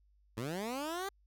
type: linear sweep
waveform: 15% pulse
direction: up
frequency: 103.83 to 402.4 Hz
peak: -30 dBFS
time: 0.37-1.09 s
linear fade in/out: 5 ms
effects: added 50 Hz sine -65 dBFS peak until 1.26 s